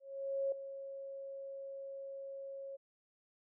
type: tone with ADSR envelope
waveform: sine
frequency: 547 Hz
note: C#5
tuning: 23 cents flat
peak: -31 dBFS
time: 0-2.77 s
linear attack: 520 ms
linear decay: 3 ms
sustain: -12 dB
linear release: 19 ms
effects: none